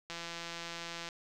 click train, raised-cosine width 0.2 ms, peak -24 dBFS, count 168, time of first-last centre 0.1-1.088 s, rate 169 Hz, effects none

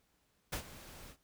pink noise with ADSR envelope, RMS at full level -36 dBFS, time 0.52-1.17 s, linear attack 12 ms, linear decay 88 ms, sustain -16 dB, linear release 86 ms, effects pink hiss -75 dBFS RMS until 1.23 s

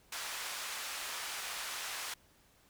pink band-pass noise, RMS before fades -41 dBFS, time 0.12-2.14 s, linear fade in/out 5 ms, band 1100 to 12000 Hz, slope 12 dB/octave, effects pink hiss -66 dBFS RMS until 2.69 s

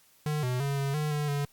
square tone with pitch steps, 150.9 / 125.5 / 139.9 / 138.6 / 151.3 / 148.3 / 143.2 Hz, D3 / B2 / C#3 / C#3 / D#3 / D3 / D3, +47 / +28 / +16 / 0 / -48 / +17 / -43 cents, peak -28 dBFS, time 0.26-1.45 s, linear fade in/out 2 ms, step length 170 ms, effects white hiss -62 dBFS RMS until 1.52 s + Opus 48 kbps

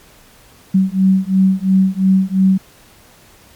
sine beating tone pair, 188.7 / 191.6 Hz, F#3 / G3, +34 / -39 cents, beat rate 2.9 Hz, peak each -13 dBFS, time 0.74-2.58 s, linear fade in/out 10 ms, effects pink hiss -46 dBFS RMS until 3.55 s + MP3 96 kbps

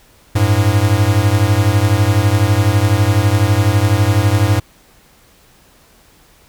square beating tone pair, 97 / 109 Hz, G2 / A2, -18 / -16 cents, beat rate 12 Hz, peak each -14 dBFS, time 0.35-4.6 s, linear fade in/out 10 ms, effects pink hiss -49 dBFS RMS until 6.48 s

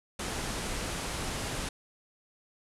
pink low-pass noise, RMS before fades -35 dBFS, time 0.19-1.69 s, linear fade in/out 5 ms, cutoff 11000 Hz, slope 48 dB/octave, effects none

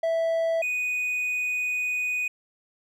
triangle tone pair in turn, 658 / 2484 Hz, E5 / D#7, -3 / -3 cents, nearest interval octave + major seventh, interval 2300 cents, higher second, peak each -20 / -23 dBFS, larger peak first, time 0.03-0.62 / 0.62-2.28 s, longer second, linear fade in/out 5 ms, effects none

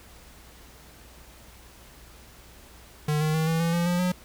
square tone with pitch steps, 150.8 / 154.77 / 158.85 / 163.03 / 167.32 / 171.73 / 176.25 / 180.89 Hz, D3 / D#3 / D#3 / E3 / E3 / F3 / F3 / F#3, +46 / -9 / +36 / -19 / +26 / -29 / +16 / -39 cents, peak -23 dBFS, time 3.08-4.12 s, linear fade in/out 5 ms, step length 130 ms, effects added 60 Hz sine -52 dBFS peak until 4.24 s + pink hiss -51 dBFS RMS until 4.24 s

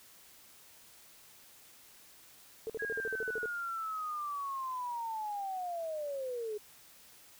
sine tone bursts, 445.1 Hz, A4, 20 cents sharp, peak -34 dBFS, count 11, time 2.67-3.457 s, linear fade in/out 0 ms, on 27 ms, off 49 ms
sine linear sweep, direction down, 1661.2 to 411.6 Hz, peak -35 dBFS, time 2.79-6.58 s, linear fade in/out 10 ms
effects white hiss -58 dBFS RMS until 7.39 s

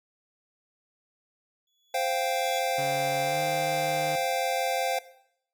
35% pulse tone with exponential growth, 3396 Hz, G#7, 38 cents sharp, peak -33 dBFS, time 1.67-2.59 s, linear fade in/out 2 ms, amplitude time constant 200 ms
square chord, C suspended fourth, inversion none, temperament equal, 523.3 / 698.5 / 784 Hz, C5 / F5 / G5, 0 / 0 / 0 cents, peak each -31 / -30 / -31 dBFS, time 1.94-4.99 s, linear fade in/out 5 ms
sawtooth tone with pitch glide, 141 to 152.88 Hz, C#3 to D#3, +30 to -30 cents, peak -31 dBFS, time 2.78-4.16 s, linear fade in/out 5 ms, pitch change +140 cents, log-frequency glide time 3.22-3.4 s
effects noise-tail reverb RT60 0.7 s tail -17 dB re dry

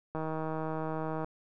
click train, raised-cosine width 1 ms, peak -22 dBFS, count 174, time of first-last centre 0.15-1.245 s, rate 158 Hz, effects none

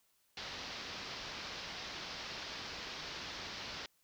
white low-pass noise, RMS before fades -45 dBFS, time 0.37-3.86 s, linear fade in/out 2 ms, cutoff 5400 Hz, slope 48 dB/octave, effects white hiss -74 dBFS RMS until 4.03 s

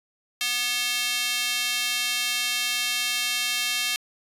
square tone with high-pass filter, 244.3 Hz, B3, 19 cents flat, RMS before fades -26 dBFS, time 0.41-3.96 s, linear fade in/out 0 ms, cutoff 2800 Hz, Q 1.5, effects resampled to 32000 Hz

